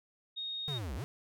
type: tone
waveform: sine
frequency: 3723 Hz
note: A#7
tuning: 3 cents flat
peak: -36 dBFS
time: 0.36-0.79 s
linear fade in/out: 20 ms
type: linear two-way sweep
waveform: square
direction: down then up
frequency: 154.4 to 55 to 154.4 Hz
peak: -37 dBFS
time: 0.68-1.04 s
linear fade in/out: 0 ms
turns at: 0.95 s
effects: none